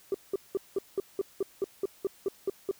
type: tone bursts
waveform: sine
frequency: 391.1 Hz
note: G4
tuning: 4 cents flat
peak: -23 dBFS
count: 13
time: 0.12-2.712 s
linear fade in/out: 2 ms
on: 24 ms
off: 190 ms
effects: tanh soft clip ceiling -23 dBFS + white hiss -58 dBFS RMS until 2.79 s